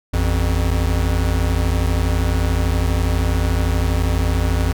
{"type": "tone pair together", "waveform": "square", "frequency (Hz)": [54.37, 86.3], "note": ["A1", "F2"], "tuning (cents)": [-20, -20], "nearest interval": "minor sixth", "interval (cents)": 800, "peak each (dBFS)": -19, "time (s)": [0.13, 4.73], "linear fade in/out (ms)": 10, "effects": []}